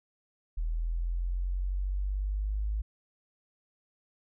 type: linear sweep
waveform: sine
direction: up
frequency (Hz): 39.97 to 52.8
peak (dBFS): -28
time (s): 0.57-2.82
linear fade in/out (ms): 10
effects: none